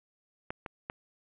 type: clicks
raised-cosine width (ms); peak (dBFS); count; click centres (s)
0.5; -20 / -23 / -20; 3; 0.505 / 0.662 / 0.899
effects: resampled to 8000 Hz + 10-bit